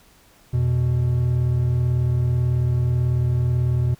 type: tone pair together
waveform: triangle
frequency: 85.24 / 123.47 Hz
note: F2 / B2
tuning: -41 / 0 cents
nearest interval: tritone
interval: 641 cents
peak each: -22 / -16 dBFS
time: 0.53-3.95 s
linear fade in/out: 10 ms
effects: pink hiss -54 dBFS RMS until 3.99 s